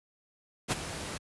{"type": "noise with ADSR envelope", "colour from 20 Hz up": "pink", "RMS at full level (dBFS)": -26, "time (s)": [0.68, 1.18], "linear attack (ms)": 38, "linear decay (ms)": 22, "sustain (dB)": -12, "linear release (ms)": 11, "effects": ["high-pass 60 Hz 12 dB/octave", "resampled to 24000 Hz"]}